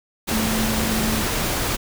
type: tone in noise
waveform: sine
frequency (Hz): 220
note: A3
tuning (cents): 0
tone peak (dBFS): -23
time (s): 0.31-1.23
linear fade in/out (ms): 20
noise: pink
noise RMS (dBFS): -23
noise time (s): 0.27-1.77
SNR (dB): -3
effects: none